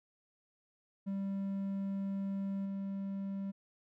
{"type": "tone with level steps", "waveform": "triangle", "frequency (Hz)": 196, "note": "G3", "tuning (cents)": 0, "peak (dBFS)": [-32, -34], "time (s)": [1.06, 3.52], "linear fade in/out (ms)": 20, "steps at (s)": 2.65, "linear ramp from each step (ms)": 10, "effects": []}